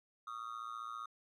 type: tone with amplitude modulation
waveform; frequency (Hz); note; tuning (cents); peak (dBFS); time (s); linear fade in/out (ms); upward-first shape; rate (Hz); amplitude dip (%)
triangle; 1238; D#6; -9; -36; 0.27-1.06; 5; sine; 115; 100
effects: none